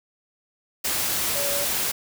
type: tone in noise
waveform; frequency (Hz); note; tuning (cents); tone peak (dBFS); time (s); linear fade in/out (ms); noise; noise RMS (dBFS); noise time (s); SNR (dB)
sine; 568; C#5; +42; -29; 1.35-1.65; 10; white; -25; 0.84-1.92; -7
effects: none